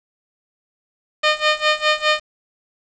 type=tone with tremolo; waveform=10% pulse; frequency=610 Hz; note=D#5; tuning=34 cents flat; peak=-4 dBFS; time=1.23-2.2 s; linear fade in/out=10 ms; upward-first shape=sine; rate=4.9 Hz; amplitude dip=90%; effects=resampled to 16000 Hz + 7-bit